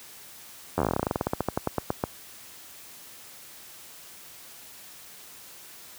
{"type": "slowing click train", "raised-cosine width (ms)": 1, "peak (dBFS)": -10, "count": 26, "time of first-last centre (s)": [0.78, 2.039], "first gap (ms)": 11, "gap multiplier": 1.11, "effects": ["white hiss -47 dBFS RMS until 5.98 s", "high-pass 60 Hz 12 dB/octave"]}